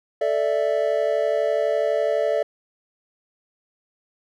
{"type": "chord", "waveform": "triangle", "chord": "A suspended fourth", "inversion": "none", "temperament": "equal", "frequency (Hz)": [440, 587.3, 659.3], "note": ["A4", "D5", "E5"], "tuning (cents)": [0, 0, 0], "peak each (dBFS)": [-23, -20, -22], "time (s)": [0.21, 2.43], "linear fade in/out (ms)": 5, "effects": []}